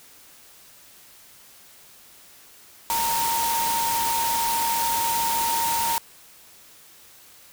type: tone in noise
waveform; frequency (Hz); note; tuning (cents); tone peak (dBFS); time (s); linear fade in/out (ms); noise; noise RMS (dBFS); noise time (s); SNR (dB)
sine; 923; A#5; -17; -23; 2.9-5.98; 0; white; -27; 2.9-5.98; +1
effects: white hiss -50 dBFS RMS until 7.52 s

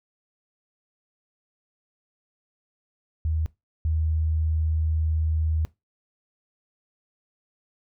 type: tone pair in turn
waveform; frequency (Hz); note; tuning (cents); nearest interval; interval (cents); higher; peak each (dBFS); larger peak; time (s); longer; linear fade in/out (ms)
sine; 79 / 79; D#2 / D#2; +27 / +27; unison; 0; neither; -22 / -21; second; 3.25-3.46 / 3.85-5.65; second; 0
effects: noise-tail reverb RT60 0.2 s tail -20 dB re dry

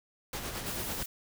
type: noise with tremolo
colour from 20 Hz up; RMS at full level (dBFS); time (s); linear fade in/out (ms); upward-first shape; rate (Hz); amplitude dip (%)
pink; -36; 0.33-1.03; 2; sine; 9.1; 45
type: noise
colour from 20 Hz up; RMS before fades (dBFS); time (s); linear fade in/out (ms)
blue; -40; 0.66-1.06; 5
effects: none

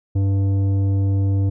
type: tone with tanh clipping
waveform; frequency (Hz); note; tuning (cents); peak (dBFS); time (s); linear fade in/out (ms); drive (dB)
sine; 98; G2; 0; -17; 0.15-1.5; 10; 10
effects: none

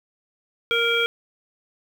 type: harmonic tone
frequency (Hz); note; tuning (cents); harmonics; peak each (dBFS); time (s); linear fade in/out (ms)
466.2; A#4; 0; 1 / 3 / 5 / 7; -24 / -24 / -24 / -24; 0.71-1.06; 0
effects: 7-bit

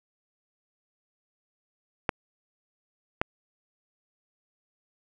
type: clicks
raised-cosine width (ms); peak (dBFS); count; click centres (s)
0.5; -8; 2; 2.092 / 3.215
effects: none

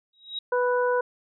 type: tone with exponential growth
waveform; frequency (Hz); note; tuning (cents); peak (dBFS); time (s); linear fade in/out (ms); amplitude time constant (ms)
sine; 3818; A#7; +41; -26; 0.13-0.39; 5; 56
type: harmonic tone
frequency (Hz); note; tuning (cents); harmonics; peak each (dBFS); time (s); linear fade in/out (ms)
493.9; B4; 0; 1 / 2 / 3; -22 / -27 / -30; 0.52-1.01; 5
effects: none

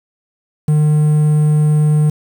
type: tone with quantisation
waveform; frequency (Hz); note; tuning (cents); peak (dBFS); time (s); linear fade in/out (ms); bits
triangle; 151.5; D#3; -46; -7; 0.68-2.1; 5; 6
effects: none

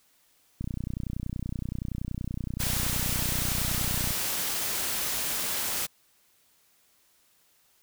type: click train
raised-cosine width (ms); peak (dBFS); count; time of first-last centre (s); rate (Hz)
5; -20; 108; 0.61-4.107; 30.6
type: noise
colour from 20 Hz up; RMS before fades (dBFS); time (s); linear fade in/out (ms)
white; -30; 2.59-5.87; 20
effects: white hiss -65 dBFS RMS until 7.82 s

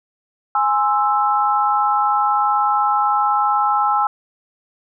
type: chord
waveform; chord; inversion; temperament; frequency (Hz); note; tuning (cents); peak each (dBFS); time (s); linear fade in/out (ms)
sine; Ab augmented; none; equal; 830.6 / 1046.5 / 1318.5; Ab5 / C6 / E6; 0 / 0 / 0; -17 / -22 / -18; 0.55-4.07; 2
effects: none

